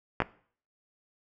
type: clicks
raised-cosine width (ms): 0.5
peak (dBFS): -9 / -11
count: 2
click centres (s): 0.203 / 0.22
effects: noise-tail reverb RT60 0.5 s tail -19 dB re dry